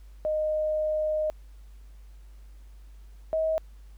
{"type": "tone pair in turn", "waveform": "sine", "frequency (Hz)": [617, 636.9], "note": ["D#5", "D#5"], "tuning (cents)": [-15, 40], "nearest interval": "minor second", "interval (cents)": 55, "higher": "second", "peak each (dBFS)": [-24, -23], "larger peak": "second", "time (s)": [[0.25, 1.3], [3.33, 3.58]], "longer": "first", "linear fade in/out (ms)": 0, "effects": ["added 50 Hz sine -45 dBFS peak until 3.97 s", "pink hiss -65 dBFS RMS until 3.97 s"]}